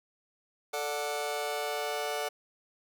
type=chord; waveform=sawtooth; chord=D major; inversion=second; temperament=just; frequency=440.5 / 587.3 / 734.2 Hz; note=A4 / D5 / F#5; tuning=+2 / 0 / -14 cents; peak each=-32 dBFS; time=0.73-2.29 s; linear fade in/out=10 ms; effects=none